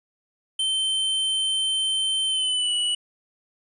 square tone with pitch glide, 3099 to 2945 Hz, G7 to F#7, -21 to -9 cents, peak -22 dBFS, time 0.59-2.95 s, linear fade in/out 5 ms, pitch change -88 cents, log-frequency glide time 2.27-2.73 s, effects resampled to 24000 Hz

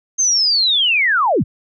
sine linear sweep, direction down, 6400 to 53.1 Hz, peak -12 dBFS, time 0.18-1.44 s, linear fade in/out 20 ms, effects none

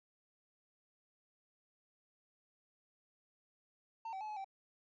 triangle tone with pitch steps, 904 / 767 / 857 / 849 / 776 Hz, A5 / G5 / A5 / G#5 / G5, +47 / -38 / -46 / +38 / -18 cents, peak -39 dBFS, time 4.05-4.445 s, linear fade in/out 5 ms, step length 79 ms, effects resampled to 16000 Hz + 13-bit

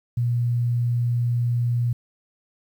sine tone, 120 Hz, B2, 49 cents flat, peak -19 dBFS, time 0.17-1.93 s, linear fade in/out 5 ms, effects 9-bit

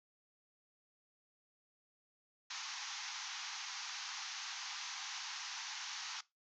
white band-pass noise, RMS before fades -45 dBFS, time 2.5-6.21 s, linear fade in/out 5 ms, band 770 to 6600 Hz, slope 96 dB/octave, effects noise-tail reverb RT60 0.2 s tail -19 dB re dry

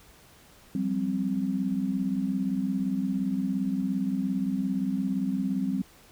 sine chord, F suspended second, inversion none, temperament equal with one note detuned, 178.59 / 196 / 261.6 Hz, F3 / G3 / C4, +39 / 0 / 0 cents, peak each -34 / -28 / -29 dBFS, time 0.75-5.82 s, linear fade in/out 2 ms, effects pink hiss -55 dBFS RMS until 6.11 s

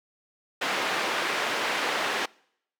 white band-pass noise, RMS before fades -28 dBFS, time 0.61-2.26 s, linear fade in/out 10 ms, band 330 to 2300 Hz, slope 12 dB/octave, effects noise-tail reverb RT60 0.7 s tail -25 dB re dry

